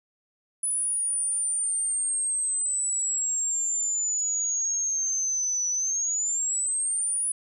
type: exponential two-way sweep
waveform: sine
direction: down then up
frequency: 9956 to 5920 to 9956 Hz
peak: -24 dBFS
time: 0.63-7.32 s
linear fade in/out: 5 ms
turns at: 5.69 s
effects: 11-bit